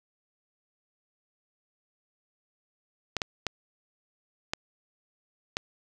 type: clicks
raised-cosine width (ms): 0.2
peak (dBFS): -11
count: 5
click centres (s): 3.167 / 3.218 / 3.467 / 4.535 / 5.569
effects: none